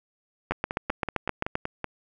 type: two click trains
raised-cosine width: 0.5 ms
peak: -10 / -14 dBFS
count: 9 / 8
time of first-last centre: 0.51-1.554 / 0.52-1.843 s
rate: 7.66 / 5.29 Hz
effects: none